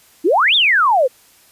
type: exponential two-way sweep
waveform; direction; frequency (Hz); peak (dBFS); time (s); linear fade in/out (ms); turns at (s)
sine; up then down; 289.1 to 3752 to 478; -10; 0.24-1.08; 20; 0.55
effects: white hiss -50 dBFS RMS until 1.51 s + resampled to 32000 Hz